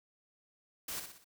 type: noise with echo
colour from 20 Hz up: white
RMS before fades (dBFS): -40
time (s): 0.88-1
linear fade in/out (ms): 5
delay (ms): 61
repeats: 4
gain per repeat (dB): -6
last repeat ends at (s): 1.244
effects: none